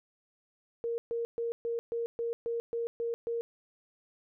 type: tone bursts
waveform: sine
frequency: 466.2 Hz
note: A#4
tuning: in tune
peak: -30 dBFS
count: 10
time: 0.84-3.41 s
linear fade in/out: 0 ms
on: 140 ms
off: 130 ms
effects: none